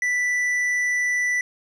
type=tone with tanh clipping; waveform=sine; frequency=1975.5 Hz; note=B6; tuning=in tune; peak=-21 dBFS; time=0.02-1.41 s; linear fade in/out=2 ms; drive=7 dB; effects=none